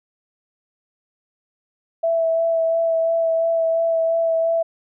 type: tone with vibrato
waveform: sine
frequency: 659 Hz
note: E5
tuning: 1 cent flat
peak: -16 dBFS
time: 2.03-4.63 s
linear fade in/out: 10 ms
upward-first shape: sine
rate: 2.9 Hz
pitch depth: 15 cents each way
effects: none